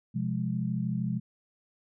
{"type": "chord", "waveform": "sine", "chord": "F minor", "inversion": "second", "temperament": "equal with one note detuned", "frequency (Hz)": [128.05, 174.61, 207.7], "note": ["C3", "F3", "Ab3"], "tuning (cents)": [-37, 0, 0], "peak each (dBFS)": -32, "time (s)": [0.14, 1.2], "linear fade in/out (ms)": 20, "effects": []}